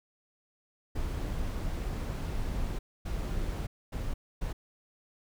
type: noise bursts at uneven times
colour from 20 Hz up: brown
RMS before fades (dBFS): -33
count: 4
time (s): 0.95-2.79 / 3.05-3.67 / 3.92-4.14 / 4.41-4.53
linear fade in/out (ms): 10
effects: none